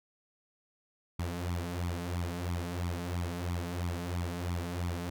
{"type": "tone with flanger", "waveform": "sawtooth", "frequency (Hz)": 87.31, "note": "F2", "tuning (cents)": 0, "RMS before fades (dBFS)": -35, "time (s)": [1.19, 5.1], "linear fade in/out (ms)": 5, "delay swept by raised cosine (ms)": [0.86, 4.76], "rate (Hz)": 3, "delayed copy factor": 0.75, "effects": []}